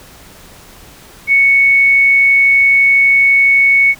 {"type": "tone", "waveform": "sine", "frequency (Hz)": 2217, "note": "C#7", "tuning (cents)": 0, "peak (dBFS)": -6, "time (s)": [1.27, 3.95], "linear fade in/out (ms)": 50, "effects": ["pink hiss -39 dBFS RMS until 3.99 s"]}